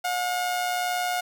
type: tone with amplitude modulation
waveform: sawtooth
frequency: 719 Hz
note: F#5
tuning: 50 cents flat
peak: -19 dBFS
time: 0.04-1.21 s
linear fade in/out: 10 ms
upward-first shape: sine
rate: 122 Hz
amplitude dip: 40%
effects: 9-bit